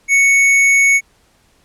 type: tone with tanh clipping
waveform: triangle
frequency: 2218 Hz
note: C#7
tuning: in tune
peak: -10 dBFS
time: 0.08-1.01 s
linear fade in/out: 50 ms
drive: 17 dB
effects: pink hiss -55 dBFS RMS until 1.64 s + low-pass 11000 Hz 12 dB/octave